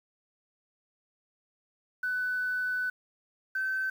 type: tone pair in turn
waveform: sine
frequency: 1498 / 1538.3 Hz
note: F#6 / G6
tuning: +21 / -33 cents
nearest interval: unison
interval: 46 cents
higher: second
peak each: -27 dBFS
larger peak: neither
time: 2.03-2.9 / 3.55-3.9 s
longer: first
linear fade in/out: 5 ms
effects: tanh soft clip ceiling -23 dBFS + 9-bit